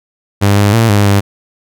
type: tone with pitch steps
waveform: sawtooth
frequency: 100.5 / 102 / 114.1 / 102.4 / 100.1 Hz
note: G2 / G#2 / A#2 / G#2 / G2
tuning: +44 / -31 / -37 / -24 / +37 cents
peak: -3 dBFS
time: 0.41-1.21 s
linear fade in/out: 20 ms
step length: 160 ms
effects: none